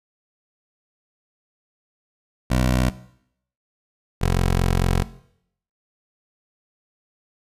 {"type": "tone pair in turn", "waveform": "15% pulse", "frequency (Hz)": [62.8, 44.41], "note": ["B1", "F1"], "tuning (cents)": [30, 30], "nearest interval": "tritone", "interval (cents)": 600, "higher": "first", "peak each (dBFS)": -11, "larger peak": "neither", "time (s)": [[2.5, 2.9], [4.21, 5.03]], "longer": "second", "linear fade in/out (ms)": 10, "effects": ["noise-tail reverb RT60 0.7 s tail -17 dB re dry", "resampled to 32000 Hz"]}